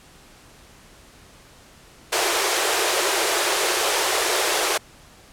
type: high-pass noise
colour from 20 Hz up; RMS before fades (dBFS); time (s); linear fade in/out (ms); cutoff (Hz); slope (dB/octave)
pink; -21; 2.12-4.78; 10; 340; 96
effects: pink hiss -49 dBFS RMS until 5.32 s + low-pass 11000 Hz 12 dB/octave